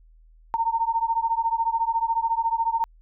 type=beating tone pair; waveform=sine; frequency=907 / 921 Hz; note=A#5 / A#5; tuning=-48 / -21 cents; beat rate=14 Hz; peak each=-24 dBFS; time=0.54-2.84 s; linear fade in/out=0 ms; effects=added 40 Hz sine -50 dBFS peak until 3.01 s